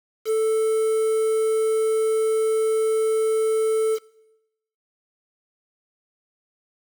triangle tone with quantisation, 440 Hz, A4, in tune, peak -16 dBFS, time 0.25-3.99 s, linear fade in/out 50 ms, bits 6, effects noise-tail reverb RT60 0.9 s tail -22 dB re dry

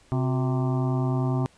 harmonic tone with a mistuned harmonic, 130 Hz, C3, 11 cents flat, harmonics 1 / 2 / 3 / 5 / 6 / 7 / 8 / 9, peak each -23 / -29 / -33 / -37 / -39 / -40 / -41 / -42 dBFS, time 0.12-1.46 s, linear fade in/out 0 ms, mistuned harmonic 3, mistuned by -100 cents, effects pink hiss -58 dBFS RMS until 1.57 s + resampled to 22050 Hz

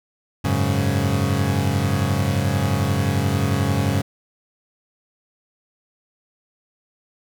30% pulse chord, F# suspended second, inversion none, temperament equal, 92.5 / 103.83 / 138.59 Hz, F#2 / G#2 / C#3, 0 / 0 / 0 cents, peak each -20 dBFS, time 0.44-4.02 s, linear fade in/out 10 ms, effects none

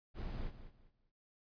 brown noise with echo, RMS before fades -41 dBFS, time 0.14-0.52 s, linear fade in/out 50 ms, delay 200 ms, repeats 3, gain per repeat -12 dB, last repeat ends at 1.12 s, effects resampled to 11025 Hz

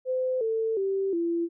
sine tone with pitch steps, 513 / 446.6 / 388.8 / 338.5 Hz, C5 / A4 / G4 / E4, -34 / +26 / -14 / +46 cents, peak -24 dBFS, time 0.05-1.49 s, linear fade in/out 50 ms, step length 360 ms, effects none

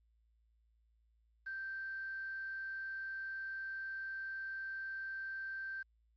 sine tone with quantisation, 1566 Hz, G6, 2 cents flat, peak -40 dBFS, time 1.46-5.83 s, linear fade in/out 10 ms, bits 10, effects added 56 Hz sine -70 dBFS peak until 6.16 s + resampled to 11025 Hz

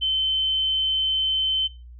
sine tone, 3075 Hz, G7, 34 cents flat, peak -20 dBFS, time 0.01-1.68 s, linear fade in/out 20 ms, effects noise-tail reverb RT60 0.3 s tail -17 dB re dry + added 60 Hz sine -40 dBFS peak until 1.99 s

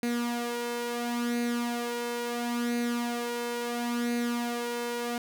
sawtooth tone with flanger, 238.8 Hz, A#3, 42 cents sharp, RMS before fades -31 dBFS, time 0.03-5.18 s, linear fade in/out 2 ms, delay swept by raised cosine 0.46 to 2.26 ms, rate 0.73 Hz, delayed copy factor +0.6, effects none

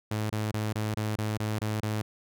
sawtooth tone bursts, 107.4 Hz, A2, 41 cents flat, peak -24 dBFS, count 9, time 0.11-2.02 s, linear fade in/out 5 ms, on 190 ms, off 25 ms, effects none

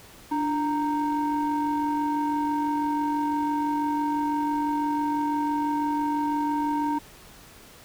triangle ring-modulated tone, 317 Hz, D#4, 32 cents sharp, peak -18 dBFS, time 0.31-6.99 s, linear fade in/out 10 ms, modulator 611 Hz, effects pink hiss -49 dBFS RMS until 7.84 s

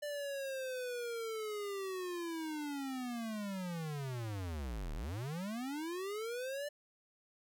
square linear two-way sweep, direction down then up, 592 to 34.09 to 592 Hz, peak -39 dBFS, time 0.02-6.69 s, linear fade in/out 10 ms, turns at 4.94 s, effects none

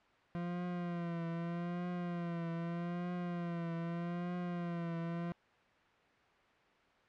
40% pulse tone with vibrato, 172.3 Hz, F3, 23 cents flat, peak -36 dBFS, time 0.35-5.32 s, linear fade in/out 0 ms, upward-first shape triangle, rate 0.81 Hz, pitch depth 59 cents each way, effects white hiss -66 dBFS RMS until 7.08 s + low-pass 2000 Hz 12 dB/octave

